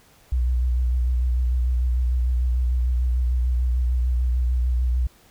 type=tone with vibrato; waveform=sine; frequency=61.74 Hz; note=B1; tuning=in tune; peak=-17 dBFS; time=0.32-5.07 s; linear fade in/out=5 ms; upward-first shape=sine; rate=6.7 Hz; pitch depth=40 cents each way; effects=tanh soft clip ceiling -14 dBFS + pink hiss -55 dBFS RMS until 5.3 s

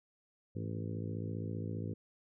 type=harmonic tone with a mistuned harmonic; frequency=55 Hz; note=A1; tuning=in tune; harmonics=2 / 3 / 4 / 5 / 6 / 7 / 8 / 9; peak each=-39 / -43 / -45 / -47 / -49 / -50 / -51 / -52 dBFS; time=0.55-1.94 s; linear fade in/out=10 ms; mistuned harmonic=2; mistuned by=-100 cents; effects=none

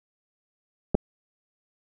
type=clicks; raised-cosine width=2 ms; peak=-9 / -7 dBFS; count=2; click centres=0.946 / 0.951 s; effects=none

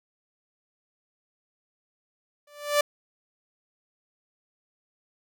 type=tone with exponential growth; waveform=sawtooth; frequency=586 Hz; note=D5; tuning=4 cents flat; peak=-13 dBFS; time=2.47-2.81 s; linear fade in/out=5 ms; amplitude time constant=73 ms; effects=none

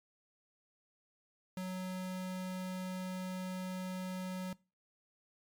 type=tone; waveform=square; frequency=185 Hz; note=F#3; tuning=in tune; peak=-38 dBFS; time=1.57-4.53 s; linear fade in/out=2 ms; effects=noise-tail reverb RT60 0.3 s tail -22 dB re dry + MP3 96 kbps

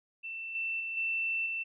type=tone with level steps; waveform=sine; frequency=2677 Hz; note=E7; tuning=26 cents sharp; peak=-37 / -31 / -34 / -29 / -32 dBFS; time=0.23-1.64 s; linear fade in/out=20 ms; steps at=0.55 / 0.8 / 0.97 / 1.46 s; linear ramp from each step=2 ms; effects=none

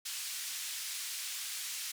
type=band-pass noise; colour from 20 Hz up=white; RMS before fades=-40 dBFS; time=0.05-1.92 s; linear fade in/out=10 ms; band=2200 to 9400 Hz; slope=12 dB/octave; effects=none

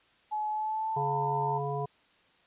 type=tone with pitch glide; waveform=sine; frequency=852 to 902.7 Hz; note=G#5 to A5; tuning=+44 to +44 cents; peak=-29 dBFS; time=0.31-1.59 s; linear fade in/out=20 ms; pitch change=+100 cents; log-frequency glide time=0.49-1.16 s
type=harmonic tone; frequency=141.1 Hz; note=C#3; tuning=31 cents sharp; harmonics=1 / 3 / 5 / 7; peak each=-34 / -35 / -36 / -37 dBFS; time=0.96-1.86 s; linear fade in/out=10 ms
effects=white hiss -64 dBFS RMS until 2.46 s + resampled to 8000 Hz

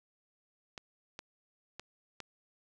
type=clicks; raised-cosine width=0.2 ms; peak=-25 dBFS; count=4; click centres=0.778 / 1.191 / 1.796 / 2.203 s; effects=none

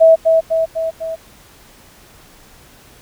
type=tone with echo; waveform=sine; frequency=650 Hz; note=E5; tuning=24 cents flat; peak=-4 dBFS; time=0-0.16 s; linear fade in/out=20 ms; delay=250 ms; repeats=4; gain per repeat=-4 dB; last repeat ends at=1.16 s; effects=pink hiss -45 dBFS RMS until 3.01 s

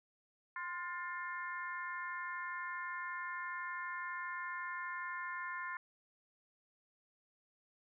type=harmonic tone with a mistuned harmonic; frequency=354.8 Hz; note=F4; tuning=27 cents sharp; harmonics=3 / 4 / 5 / 6; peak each=-43 / -46 / -44 / -50 dBFS; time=0.56-5.77 s; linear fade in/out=2 ms; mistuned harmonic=3; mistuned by=-38 cents; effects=none

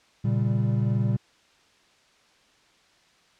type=chord; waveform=triangle; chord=G diminished; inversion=first; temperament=equal; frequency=116.54 / 138.59 / 196 Hz; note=Bb2 / Db3 / G3; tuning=0 / 0 / 0 cents; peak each=-21 / -26 / -26 dBFS; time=0.24-1.17 s; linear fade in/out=10 ms; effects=white hiss -60 dBFS RMS until 3.39 s + low-pass 5000 Hz 12 dB/octave

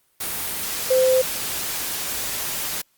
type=tone in noise; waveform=sine; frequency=516 Hz; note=C5; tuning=24 cents flat; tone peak=-14 dBFS; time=0.9-1.22 s; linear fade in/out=10 ms; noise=white; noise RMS=-27 dBFS; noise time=0.2-2.82 s; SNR=+10 dB; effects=white hiss -64 dBFS RMS until 2.97 s + Opus 32 kbps

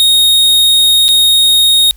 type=tone with dropouts; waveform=45% pulse; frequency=3729 Hz; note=A#7; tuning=in tune; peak=-6 dBFS; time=0-1.91 s; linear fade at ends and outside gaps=0 ms; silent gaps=1.082-1.088 s; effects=added 50 Hz sine -35 dBFS peak until 1.96 s + white hiss -49 dBFS RMS until 1.96 s

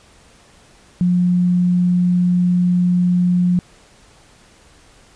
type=tone; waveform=sine; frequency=178.3 Hz; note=F3; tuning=36 cents sharp; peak=-12 dBFS; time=1.01-3.59 s; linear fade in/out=0 ms; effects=pink hiss -49 dBFS RMS until 5.15 s + resampled to 22050 Hz

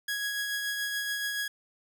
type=tone with tremolo; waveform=sawtooth; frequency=1661.2 Hz; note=G#6; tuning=in tune; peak=-25 dBFS; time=0.08-1.48 s; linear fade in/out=5 ms; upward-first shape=triangle; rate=7 Hz; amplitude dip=35%; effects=none

